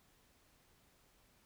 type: silence
effects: pink hiss -70 dBFS RMS until 1.45 s